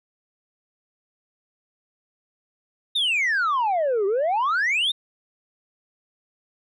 sine exponential two-way sweep, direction down then up, 3772 to 380 to 3772 Hz, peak -17 dBFS, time 2.95-4.92 s, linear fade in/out 10 ms, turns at 4.06 s, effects tanh soft clip ceiling -18 dBFS

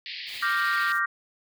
white band-pass noise, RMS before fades -37 dBFS, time 0.06-0.92 s, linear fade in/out 0 ms, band 1800 to 4800 Hz, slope 96 dB/octave
white noise with tremolo, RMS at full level -45 dBFS, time 0.26-1.01 s, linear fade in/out 50 ms, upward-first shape square, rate 13 Hz, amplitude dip 30%
sine chord, G minor seventh, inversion second, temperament equal, 1174.7 / 1396.9 / 1568 / 1864.7 Hz, D6 / F6 / G6 / Bb6, 0 / 0 / 0 / 0 cents, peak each -28 dBFS, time 0.42-1.06 s, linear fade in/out 10 ms
effects none

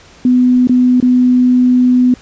sine tone with dropouts, 250 Hz, B3, 21 cents sharp, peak -6 dBFS, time 0.25-2.14 s, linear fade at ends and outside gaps 2 ms, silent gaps 0.672-0.694 / 1.002-1.026 s, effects pink hiss -41 dBFS RMS until 2.21 s + resampled to 16000 Hz

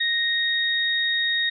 sine tone pair together, 1868 / 3730 Hz, A#6 / A#7, +3 / 0 cents, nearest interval octave, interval 1197 cents, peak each -23 dBFS, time 0-1.5 s, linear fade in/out 10 ms, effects none

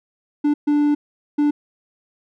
triangle tone bursts at uneven times, 293.7 Hz, D4, in tune, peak -12 dBFS, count 3, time 0.44-0.54 / 0.67-0.95 / 1.38-1.51 s, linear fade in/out 10 ms, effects none

